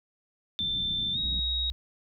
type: tone with pitch glide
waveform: sine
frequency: 3555 to 3788 Hz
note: A7 to A#7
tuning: +17 to +27 cents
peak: -27 dBFS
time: 0.59-1.7 s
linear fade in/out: 0 ms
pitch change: +110 cents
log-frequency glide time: 1.13-1.18 s
type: low-pass noise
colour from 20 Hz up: white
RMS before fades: -41 dBFS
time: 0.6-1.4 s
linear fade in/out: 0 ms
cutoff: 220 Hz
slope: 24 dB/octave
type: tone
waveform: sine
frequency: 61.4 Hz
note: B1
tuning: 9 cents flat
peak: -32 dBFS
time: 1.24-1.72 s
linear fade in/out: 0 ms
effects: none